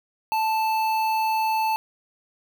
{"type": "tone with notch filter", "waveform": "square", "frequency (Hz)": 880, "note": "A5", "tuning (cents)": 0, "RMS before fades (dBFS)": -23, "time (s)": [0.32, 1.76], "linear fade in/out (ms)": 0, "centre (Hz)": 7400, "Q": 0.7, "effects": []}